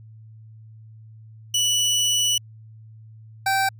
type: tone pair in turn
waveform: 25% pulse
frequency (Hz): 2955 / 777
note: F#7 / G5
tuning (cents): -3 / -16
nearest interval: octave + major seventh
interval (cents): 2313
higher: first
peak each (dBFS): -15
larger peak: neither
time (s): 1.54-2.38 / 3.46-3.69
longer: first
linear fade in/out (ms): 5
effects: added 110 Hz sine -42 dBFS peak until 3.79 s